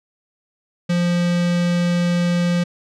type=tone with notch filter; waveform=square; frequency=174.61 Hz; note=F3; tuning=in tune; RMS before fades=-18 dBFS; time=0.89-2.64 s; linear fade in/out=10 ms; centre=950 Hz; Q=1.7; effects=low-pass 6000 Hz 12 dB/octave